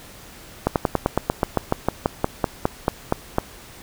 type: slowing click train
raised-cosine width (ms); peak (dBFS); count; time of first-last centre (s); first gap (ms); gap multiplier
1; -3; 18; 0.67-3.384; 88; 1.07
effects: pink hiss -43 dBFS RMS until 3.82 s